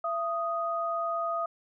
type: tone pair together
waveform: sine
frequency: 673.5 / 1244.5 Hz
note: E5 / D#6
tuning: +37 / 0 cents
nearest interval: major seventh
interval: 1063 cents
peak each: -31 / -30 dBFS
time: 0.04-1.46 s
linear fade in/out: 5 ms
effects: none